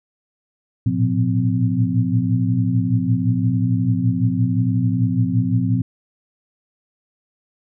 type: tone cluster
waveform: sine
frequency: 109.4 / 115.6 / 120.9 / 178.1 / 257.4 Hz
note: A2 / A#2 / B2 / F3 / C4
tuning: -9 / -14 / -36 / +34 / -28 cents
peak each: -22 dBFS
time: 0.86-5.82 s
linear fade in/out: 5 ms
effects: none